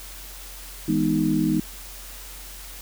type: chord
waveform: sine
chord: E major seventh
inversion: none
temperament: equal with one note detuned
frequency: 162.83 / 207.7 / 246.9 / 311.1 Hz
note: E3 / G#3 / B3 / D#4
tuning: -21 / 0 / 0 / 0 cents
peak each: -26 / -25 / -26 / -22 dBFS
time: 0.88-1.6 s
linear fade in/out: 5 ms
effects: added 45 Hz sine -41 dBFS peak until 2.81 s + white hiss -41 dBFS RMS until 2.81 s